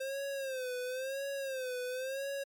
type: tone with vibrato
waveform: square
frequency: 526 Hz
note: C5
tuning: 9 cents sharp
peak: -36 dBFS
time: 0-2.44 s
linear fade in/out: 10 ms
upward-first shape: sine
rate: 0.97 Hz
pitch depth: 97 cents each way
effects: MP3 96 kbps